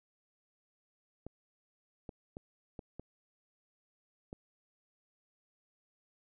clicks, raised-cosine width 2 ms, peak -30 dBFS, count 6, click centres 1.266 / 2.092 / 2.369 / 2.792 / 2.996 / 4.329 s, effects none

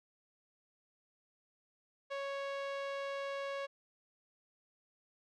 sawtooth tone with low-pass filter, 554.4 Hz, C#5, in tune, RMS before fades -40 dBFS, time 2.1-3.67 s, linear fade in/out 20 ms, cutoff 3500 Hz, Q 0.77, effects none

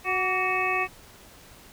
harmonic tone with a mistuned harmonic, 370 Hz, F#4, in tune, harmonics 1 / 2 / 3 / 5 / 6 / 7, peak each -32 / -30 / -29 / -32 / -31 / -28 dBFS, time 0.04-0.88 s, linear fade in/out 50 ms, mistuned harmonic 3, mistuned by +50 cents, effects pink hiss -50 dBFS RMS until 1.72 s

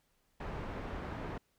pink low-pass noise, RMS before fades -41 dBFS, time 0.4-1.38 s, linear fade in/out 5 ms, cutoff 1600 Hz, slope 12 dB/octave, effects pink hiss -75 dBFS RMS until 1.58 s

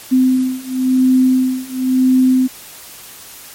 sine beating tone pair, 257 / 257.96 Hz, C4 / C4, -31 / -24 cents, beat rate 0.96 Hz, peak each -14 / -13 dBFS, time 0.11-2.48 s, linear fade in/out 20 ms, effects white hiss -36 dBFS RMS until 3.54 s + MP3 64 kbps

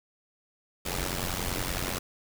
pink noise with amplitude modulation, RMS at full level -28 dBFS, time 0.85-1.99 s, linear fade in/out 10 ms, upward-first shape sine, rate 90.4 Hz, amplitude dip 85%, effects none

